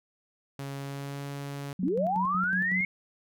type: tone with pitch glide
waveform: sawtooth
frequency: 138.59 to 141.01 Hz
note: C#3 to C#3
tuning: 0 to +30 cents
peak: -31 dBFS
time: 0.59-1.73 s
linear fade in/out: 2 ms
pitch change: +30 cents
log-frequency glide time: 0.76-1.26 s
type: tone with tremolo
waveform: sine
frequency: 184.5 Hz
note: F#3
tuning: 5 cents flat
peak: -29 dBFS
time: 1.79-2.85 s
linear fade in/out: 5 ms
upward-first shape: square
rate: 5.4 Hz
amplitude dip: 60%
type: linear sweep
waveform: sine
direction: up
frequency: 220.1 to 2200 Hz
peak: -25 dBFS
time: 1.83-2.85 s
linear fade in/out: 2 ms
effects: none